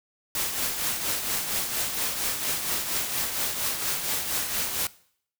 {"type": "noise with tremolo", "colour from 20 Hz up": "white", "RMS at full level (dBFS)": -26, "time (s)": [0.35, 4.87], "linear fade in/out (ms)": 2, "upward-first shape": "triangle", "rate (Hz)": 4.3, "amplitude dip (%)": 55, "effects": ["noise-tail reverb RT60 0.6 s tail -20 dB re dry"]}